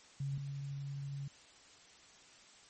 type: tone pair in turn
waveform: sine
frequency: 138.59 / 139.8 Hz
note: C#3 / C#3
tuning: 0 / +15 cents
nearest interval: unison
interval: 15 cents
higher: second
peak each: -35 / -39 dBFS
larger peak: first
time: 0.2-0.38 / 0.38-1.28 s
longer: second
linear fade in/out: 5 ms
effects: white hiss -60 dBFS RMS until 2.69 s + MP3 32 kbps